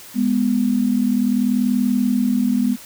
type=tone pair together; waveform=sine; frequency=206.5 / 247.1 Hz; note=G#3 / B3; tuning=-10 / +1 cents; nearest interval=minor third; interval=311 cents; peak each=-19 / -17 dBFS; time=0.14-2.77 s; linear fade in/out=50 ms; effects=white hiss -40 dBFS RMS until 2.85 s